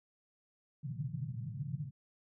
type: band-pass noise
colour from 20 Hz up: pink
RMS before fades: -40 dBFS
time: 0.83-1.91 s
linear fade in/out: 20 ms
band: 120 to 160 Hz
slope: 48 dB/octave
effects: none